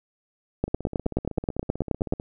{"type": "two click trains", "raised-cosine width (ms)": 2, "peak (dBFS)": [-9, -20], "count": [15, 25], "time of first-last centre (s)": [[0.64, 2.125], [0.68, 2.199]], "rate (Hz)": [9.43, 15.8], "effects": []}